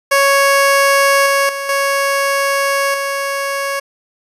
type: tone with level steps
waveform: 15% pulse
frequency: 554.4 Hz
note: C#5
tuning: in tune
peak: -3 / -5 / -14 / -7 / -11 dBFS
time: 0.11-3.8 s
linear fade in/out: 10 ms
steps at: 1.26 / 1.49 / 1.69 / 2.94 s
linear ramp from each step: 2 ms
effects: resampled to 32000 Hz